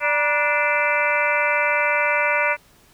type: harmonic tone with a mistuned harmonic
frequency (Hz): 293.7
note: D4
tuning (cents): 0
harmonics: 2 / 3 / 4 / 5 / 6 / 7 / 8 / 9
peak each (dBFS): -24 / -25 / -29 / -24 / -30 / -24 / -24 / -29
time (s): 0-2.57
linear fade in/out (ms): 50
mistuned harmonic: 3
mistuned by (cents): +140
effects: pink hiss -54 dBFS RMS until 2.93 s